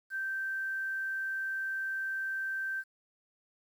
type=tone with quantisation; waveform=sine; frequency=1560 Hz; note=G6; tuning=9 cents flat; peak=-32 dBFS; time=0.1-2.84 s; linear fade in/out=50 ms; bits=10; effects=none